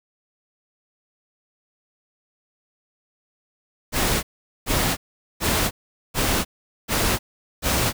pink noise bursts, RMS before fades -21 dBFS, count 6, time 3.92-7.93 s, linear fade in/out 50 ms, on 310 ms, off 430 ms, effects none

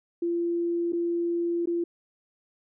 sine tone with dropouts, 342.4 Hz, F4, 34 cents flat, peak -24 dBFS, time 0.22-1.84 s, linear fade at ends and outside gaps 5 ms, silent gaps 0.923-0.931 / 1.658-1.672 s, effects none

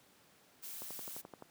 blue noise, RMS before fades -46 dBFS, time 0.62-1.22 s, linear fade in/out 20 ms
click train, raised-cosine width 1 ms, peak -33 dBFS, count 8, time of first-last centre 0.82-1.423 s, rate 11.6 Hz
effects pink hiss -65 dBFS RMS until 1.5 s + high-pass 150 Hz 12 dB/octave

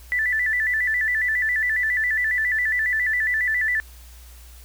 sine tone with vibrato, 1864.7 Hz, A#6, in tune, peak -19 dBFS, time 0.12-3.8 s, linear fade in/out 0 ms, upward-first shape square, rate 7.3 Hz, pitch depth 100 cents each way, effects added 60 Hz sine -42 dBFS peak until 4.64 s + white hiss -50 dBFS RMS until 4.64 s

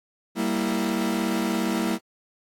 40% pulse chord, E diminished, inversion first, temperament equal, 196 / 233.1 / 329.6 Hz, G3 / Bb3 / E4, 0 / 0 / 0 cents, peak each -27 / -26 / -27 dBFS, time 0.35-1.99 s, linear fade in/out 50 ms, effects AAC 64 kbps

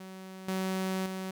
sawtooth tone with level steps, 188.6 Hz, F#3, 33 cents sharp, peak -39 / -26 / -31 dBFS, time 0-1.31 s, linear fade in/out 5 ms, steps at 0.48 / 1.06 s, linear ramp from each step 2 ms, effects none

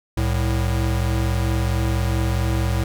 square tone pair together, 65.29 / 109.8 Hz, C2 / A2, -3 / -3 cents, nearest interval major sixth, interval 900 cents, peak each -22 dBFS, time 0.17-2.84 s, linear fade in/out 5 ms, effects none

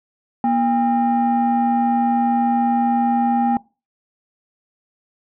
sine tone pair together, 238.7 / 803 Hz, A#3 / G5, +41 / +41 cents, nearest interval octave + major sixth, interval 2100 cents, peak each -16 dBFS, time 0.44-3.57 s, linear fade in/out 2 ms, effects noise-tail reverb RT60 0.3 s tail -23 dB re dry + tanh soft clip ceiling -11 dBFS

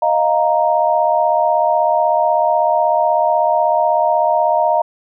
sine chord, Eb suspended second, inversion none, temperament equal, 622.3 / 698.5 / 932.3 Hz, Eb5 / F5 / Bb5, 0 / 0 / 0 cents, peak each -16 dBFS, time 0.02-4.82 s, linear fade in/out 5 ms, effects none

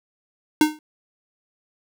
square tone with exponential decay, 306.1 Hz, D#4, 28 cents flat, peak -10 dBFS, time 0.61-0.79 s, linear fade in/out 2 ms, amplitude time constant 39 ms, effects none

